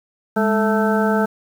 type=harmonic tone with a mistuned harmonic; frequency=220 Hz; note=A3; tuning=in tune; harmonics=1 / 2 / 3 / 4 / 6 / 7; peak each=-18 / -21 / -23 / -24 / -26 / -26 dBFS; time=0.36-1.26 s; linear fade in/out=10 ms; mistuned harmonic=1; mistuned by=-97 cents; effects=7-bit